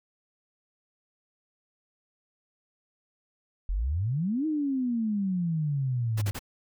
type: exponential two-way sweep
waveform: sine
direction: up then down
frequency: 41 to 318.7 to 99.7 Hz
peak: -25 dBFS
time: 3.69-6.31 s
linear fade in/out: 0 ms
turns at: 4.46 s
type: noise bursts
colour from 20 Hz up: pink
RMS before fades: -36 dBFS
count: 3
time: 6.17-6.393 s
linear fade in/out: 10 ms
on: 49 ms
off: 38 ms
effects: none